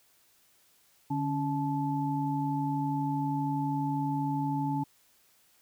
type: tone cluster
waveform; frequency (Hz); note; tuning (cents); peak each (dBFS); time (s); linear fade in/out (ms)
sine; 146.4 / 278.8 / 868; D3 / C#4 / A5; -5 / +10 / -24; -32 / -31 / -33; 1.1-4.84; 10
effects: white hiss -65 dBFS RMS until 5.61 s